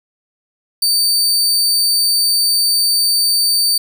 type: tone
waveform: sawtooth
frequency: 4596 Hz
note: D8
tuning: 38 cents flat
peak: -9 dBFS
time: 0.82-3.78 s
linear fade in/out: 5 ms
effects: none